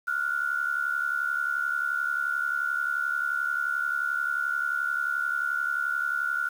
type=tone pair together; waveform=sine; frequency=1396.9 / 1468.3 Hz; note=F6 / F#6; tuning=0 / -14 cents; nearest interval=minor second; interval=86 cents; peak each=-28 dBFS; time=0.07-6.49 s; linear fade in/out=10 ms; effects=8-bit